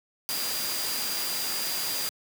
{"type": "tone in noise", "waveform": "sine", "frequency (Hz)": 4803, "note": "D8", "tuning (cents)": 38, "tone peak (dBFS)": -33, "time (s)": [0.29, 2.09], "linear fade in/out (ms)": 0, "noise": "white", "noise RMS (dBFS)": -31, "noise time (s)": [0.29, 2.09], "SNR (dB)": -5, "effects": ["high-pass 150 Hz 12 dB/octave"]}